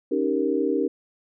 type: chord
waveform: sine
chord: Eb dominant seventh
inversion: third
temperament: equal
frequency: 277.2 / 311.1 / 392 / 466.2 Hz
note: Db4 / Eb4 / G4 / Bb4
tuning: 0 / 0 / 0 / 0 cents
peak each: -26 dBFS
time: 0.11-0.88 s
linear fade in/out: 10 ms
effects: none